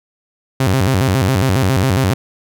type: tone with vibrato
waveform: sawtooth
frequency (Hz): 111.8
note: A2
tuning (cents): +28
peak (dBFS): -8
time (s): 0.6-2.14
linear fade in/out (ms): 5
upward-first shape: square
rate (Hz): 7.3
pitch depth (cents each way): 300
effects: none